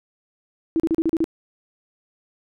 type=tone bursts; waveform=sine; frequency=326.2 Hz; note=E4; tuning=18 cents flat; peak=-16 dBFS; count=7; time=0.76-1.242 s; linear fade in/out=0 ms; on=38 ms; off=36 ms; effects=none